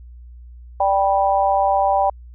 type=chord; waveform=sine; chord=G major; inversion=second; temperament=just; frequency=588 / 784 / 980 Hz; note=D5 / G5 / B5; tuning=+2 / 0 / -14 cents; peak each=-20 / -16 / -22 dBFS; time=0.8-2.1 s; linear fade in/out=5 ms; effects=added 60 Hz sine -37 dBFS peak until 2.34 s